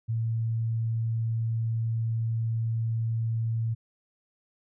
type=tone; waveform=sine; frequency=113.6 Hz; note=A#2; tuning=44 cents flat; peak=-25 dBFS; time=0.08-3.75 s; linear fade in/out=20 ms; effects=none